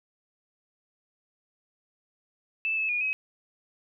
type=tone with pitch steps; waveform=sine; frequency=2634 / 2602 / 2441 / 2545 Hz; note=E7 / E7 / D#7 / D#7; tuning=-2 / -23 / -34 / +39 cents; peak=-25 dBFS; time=2.65-3.13 s; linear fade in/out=0 ms; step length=120 ms; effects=none